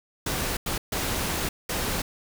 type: noise bursts at uneven times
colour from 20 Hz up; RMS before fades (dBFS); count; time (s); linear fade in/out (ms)
pink; -28; 4; 0.26-0.57 / 0.66-0.78 / 0.92-1.49 / 1.69-2.02; 5
effects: none